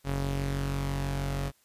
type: tone pair together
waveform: sawtooth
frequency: 46.25 / 138.59 Hz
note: F#1 / C#3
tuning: 0 / 0 cents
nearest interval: octave + perfect fifth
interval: 1900 cents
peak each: -28 dBFS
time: 0.04-1.52 s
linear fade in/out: 50 ms
effects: white hiss -66 dBFS RMS until 1.64 s + resampled to 32000 Hz